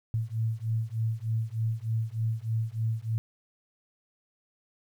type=beating tone pair; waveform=sine; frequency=110.6 / 113.9 Hz; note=A2 / A#2; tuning=+9 / -40 cents; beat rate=3.3 Hz; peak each=-30 / -30 dBFS; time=0.14-3.18 s; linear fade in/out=0 ms; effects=10-bit